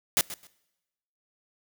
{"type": "noise with echo", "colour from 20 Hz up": "white", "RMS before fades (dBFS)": -22, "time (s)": [0.17, 0.21], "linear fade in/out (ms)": 0, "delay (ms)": 130, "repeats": 2, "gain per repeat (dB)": -15, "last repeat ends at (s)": 0.47, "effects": ["noise-tail reverb RT60 1.0 s tail -25 dB re dry"]}